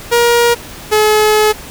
sawtooth tone pair in turn, 473.9 / 427.2 Hz, A#4 / G#4, +28 / +49 cents, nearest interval major second, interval 179 cents, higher first, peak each -4 dBFS, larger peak neither, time 0.11-0.55 / 0.91-1.53 s, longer second, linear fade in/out 20 ms, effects pink hiss -31 dBFS RMS until 1.7 s

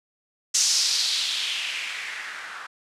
violet noise with low-pass filter sweep, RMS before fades -26 dBFS, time 0.54-2.67 s, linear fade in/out 10 ms, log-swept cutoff 6200 to 1300 Hz, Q 2.8, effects low-pass 10000 Hz 12 dB/octave

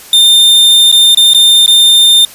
45% pulse tone with dropouts, 3613 Hz, A7, 45 cents sharp, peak -3 dBFS, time 0.13-2.25 s, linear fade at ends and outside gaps 2 ms, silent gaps 0.916-0.925 / 1.148-1.172 / 1.335-1.346 / 1.662-1.678 s, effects white hiss -33 dBFS RMS until 2.34 s + resampled to 32000 Hz

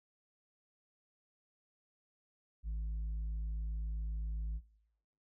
sine tone with tanh clipping, 53.8 Hz, A1, 38 cents flat, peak -36 dBFS, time 2.63-4.61 s, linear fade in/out 50 ms, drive 3 dB, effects noise-tail reverb RT60 0.9 s tail -23 dB re dry

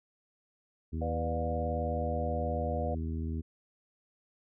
harmonic tone, 80.4 Hz, E2, 43 cents flat, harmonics 1 / 2 / 3 / 4 / 5, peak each -33 / -41 / -39 / -45 / -49 dBFS, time 0.92-3.42 s, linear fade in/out 20 ms
sine chord, B diminished, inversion none, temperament just, 493.9 / 592.7 / 711.2 Hz, B4 / D5 / F5, 0 / +16 / +31 cents, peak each -37 / -37 / -37 dBFS, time 1.01-2.95 s, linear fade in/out 10 ms
effects none

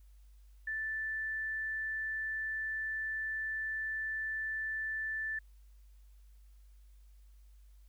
sine tone, 1760 Hz, A6, in tune, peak -34 dBFS, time 0.67-5.39 s, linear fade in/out 5 ms, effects added 50 Hz sine -55 dBFS peak until 7.88 s + white hiss -75 dBFS RMS until 7.88 s

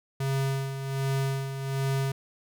square tone with tremolo, 135.7 Hz, C#3, 36 cents flat, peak -25 dBFS, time 0.2-2.12 s, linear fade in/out 5 ms, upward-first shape sine, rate 1.3 Hz, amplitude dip 60%, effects none

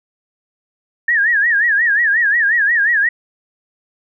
sine tone with vibrato, 1760 Hz, A6, in tune, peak -11 dBFS, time 1.08-3.09 s, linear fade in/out 5 ms, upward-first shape sine, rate 5.6 Hz, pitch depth 160 cents each way, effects none

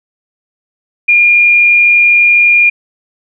sine tone with frequency modulation, 2416 Hz, D7, 48 cents sharp, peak -4 dBFS, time 1.08-2.7 s, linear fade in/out 10 ms, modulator 102 Hz, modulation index 0.22, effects none

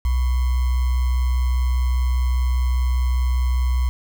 sine tone with sample-and-hold, 62.5 Hz, B1, 21 cents sharp, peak -16 dBFS, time 0.05-3.89 s, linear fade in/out 0 ms, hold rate 1050 Hz, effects none

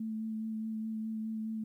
sine tone with vibrato, 220 Hz, A3, in tune, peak -34 dBFS, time 0-1.64 s, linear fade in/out 5 ms, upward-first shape sine, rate 4.8 Hz, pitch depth 15 cents each way, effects 12-bit

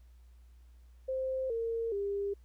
sine tone with pitch steps, 523.3 / 458.2 / 401.2 Hz, C5 / A#4 / G4, 0 / -30 / +40 cents, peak -31 dBFS, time 1.08-2.34 s, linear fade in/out 10 ms, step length 420 ms, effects added 60 Hz sine -54 dBFS peak until 2.44 s + pink hiss -74 dBFS RMS until 2.44 s

